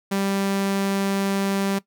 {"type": "tone", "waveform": "sawtooth", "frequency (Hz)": 196.5, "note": "G3", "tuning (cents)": 4, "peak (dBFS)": -17, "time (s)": [0.11, 1.79], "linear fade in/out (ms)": 10, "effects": ["noise-tail reverb RT60 0.1 s tail -18 dB re dry"]}